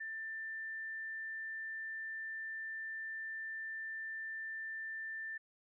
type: tone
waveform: sine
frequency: 1780 Hz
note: A6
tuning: 20 cents sharp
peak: -40 dBFS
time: 0-5.38 s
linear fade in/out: 10 ms
effects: none